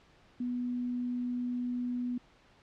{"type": "tone", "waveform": "sine", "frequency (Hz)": 245.8, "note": "B3", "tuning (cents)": -8, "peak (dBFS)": -31, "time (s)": [0.4, 2.18], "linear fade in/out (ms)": 5, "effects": ["pink hiss -62 dBFS RMS until 2.62 s", "low-pass 4000 Hz 12 dB/octave"]}